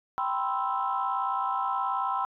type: chord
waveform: sine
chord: C major seventh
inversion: second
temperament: equal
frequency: 784 / 987.8 / 1046.5 / 1318.5 Hz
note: G5 / B5 / C6 / E6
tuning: 0 / 0 / 0 / 0 cents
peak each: -31 dBFS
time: 0.18-2.25 s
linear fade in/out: 0 ms
effects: tanh soft clip ceiling -17 dBFS